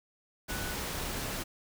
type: tone in noise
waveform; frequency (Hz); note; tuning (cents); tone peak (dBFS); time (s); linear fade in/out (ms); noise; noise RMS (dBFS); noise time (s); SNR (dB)
sine; 1480; F#6; 0; -42; 0.48-0.75; 20; pink; -36; 0.48-1.44; -9
effects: none